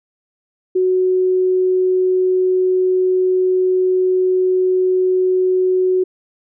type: tone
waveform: sine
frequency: 370 Hz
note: F#4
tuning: in tune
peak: -12 dBFS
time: 0.75-6.04 s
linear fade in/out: 10 ms
effects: none